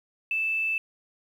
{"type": "tone with quantisation", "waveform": "sine", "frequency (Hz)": 2637, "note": "E7", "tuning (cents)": 0, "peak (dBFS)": -24, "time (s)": [0.31, 0.78], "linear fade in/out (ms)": 2, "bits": 9, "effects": []}